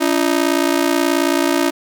sawtooth ring-modulated tone, 311.1 Hz, D#4, in tune, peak -7 dBFS, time 0-1.71 s, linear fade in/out 20 ms, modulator 29.3 Hz, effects none

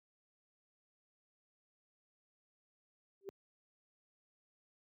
sine tone with exponential growth, 392 Hz, G4, in tune, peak -37 dBFS, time 3.21-3.29 s, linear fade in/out 0 ms, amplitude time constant 17 ms, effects high-pass 100 Hz 12 dB/octave

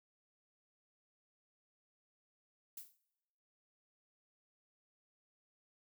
violet noise with exponential decay, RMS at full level -44 dBFS, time 2.77-2.98 s, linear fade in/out 5 ms, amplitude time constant 45 ms, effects noise-tail reverb RT60 1.0 s tail -22 dB re dry

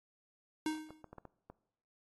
square tone with exponential decay, 311.1 Hz, D#4, in tune, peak -31 dBFS, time 0.66-1.02 s, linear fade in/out 2 ms, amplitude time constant 78 ms
clicks, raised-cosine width 1 ms, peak -35 dBFS, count 6, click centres 0.906 / 1.043 / 1.13 / 1.183 / 1.253 / 1.5 s
effects noise-tail reverb RT60 0.8 s tail -20 dB re dry + AAC 32 kbps

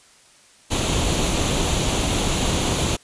pink noise with comb filter, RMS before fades -21 dBFS, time 0.7-2.97 s, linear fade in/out 20 ms, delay 0.29 ms, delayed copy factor +0.5, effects white hiss -52 dBFS RMS until 3.03 s + resampled to 22050 Hz

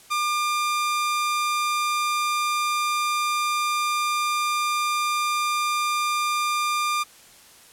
sawtooth tone, 1200 Hz, D6, 37 cents sharp, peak -18 dBFS, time 0.1-7.04 s, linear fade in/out 20 ms, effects white hiss -50 dBFS RMS until 7.72 s + low-pass 12000 Hz 12 dB/octave

